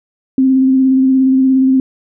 sine tone with vibrato, 263.2 Hz, C4, 10 cents sharp, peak -7 dBFS, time 0.38-1.8 s, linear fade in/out 2 ms, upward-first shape square, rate 17 Hz, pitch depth 16 cents each way, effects none

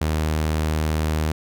sawtooth tone, 77.78 Hz, D#2, in tune, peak -16 dBFS, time 0.01-1.32 s, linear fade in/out 5 ms, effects none

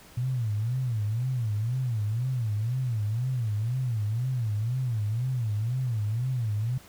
sine tone with vibrato, 116.54 Hz, A#2, in tune, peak -25 dBFS, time 0.17-6.78 s, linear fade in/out 5 ms, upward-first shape sine, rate 2 Hz, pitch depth 200 cents each way, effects pink hiss -52 dBFS RMS until 6.88 s

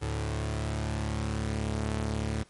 sawtooth tone pair together, 72.62 / 108.8 Hz, D2 / A2, -19 / -19 cents, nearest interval perfect fifth, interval 700 cents, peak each -28 dBFS, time 0.01-2.44 s, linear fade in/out 20 ms, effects pink hiss -60 dBFS RMS until 2.49 s + MP3 48 kbps

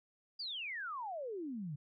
sine exponential sweep, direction down, 4905 to 137.2 Hz, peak -39 dBFS, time 0.39-1.76 s, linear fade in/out 10 ms, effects none

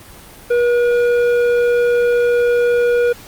sine tone with tanh clipping, 481.2 Hz, B4, 45 cents flat, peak -13 dBFS, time 0.5-3.13 s, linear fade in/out 10 ms, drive 10 dB, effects pink hiss -39 dBFS RMS until 3.27 s + Opus 24 kbps

